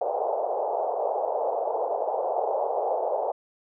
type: band-pass noise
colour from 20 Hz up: white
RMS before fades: -27 dBFS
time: 0.01-3.32 s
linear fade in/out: 5 ms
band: 450 to 820 Hz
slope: 48 dB/octave
effects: none